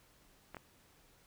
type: clicks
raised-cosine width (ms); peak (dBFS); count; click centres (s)
0.5; -30; 2; 0.546 / 0.568
effects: pink hiss -66 dBFS RMS until 1.26 s